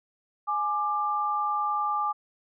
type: tone pair together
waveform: sine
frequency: 837 / 1186.8 Hz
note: G#5 / D6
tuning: +13 / +18 cents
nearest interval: tritone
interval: 605 cents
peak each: -29 / -26 dBFS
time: 0.47-2.13 s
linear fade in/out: 20 ms
effects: none